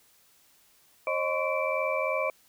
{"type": "tone cluster", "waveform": "sine", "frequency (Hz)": [535, 618, 1028, 1123, 2333], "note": ["C5", "D#5", "C6", "C#6", "D7"], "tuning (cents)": [38, -12, -31, 22, -12], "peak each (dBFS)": [-31, -30, -35, -35, -32], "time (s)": [1.07, 2.3], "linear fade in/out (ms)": 2, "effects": ["white hiss -62 dBFS RMS until 2.48 s"]}